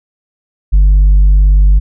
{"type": "tone with tanh clipping", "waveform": "triangle", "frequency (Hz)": 49, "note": "G1", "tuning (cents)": 0, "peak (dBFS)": -4, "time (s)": [0.72, 1.8], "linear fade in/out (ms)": 20, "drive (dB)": 7, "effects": []}